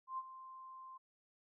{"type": "tone with ADSR envelope", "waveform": "sine", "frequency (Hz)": 1046.5, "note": "C6", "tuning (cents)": 0, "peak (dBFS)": -37, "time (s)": [0.07, 0.98], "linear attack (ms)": 110, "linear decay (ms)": 41, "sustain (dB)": -13, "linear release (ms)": 13, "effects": []}